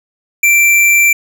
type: tone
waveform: square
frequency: 2349 Hz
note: D7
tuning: in tune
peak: -7 dBFS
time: 0.43-1.13 s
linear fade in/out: 5 ms
effects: none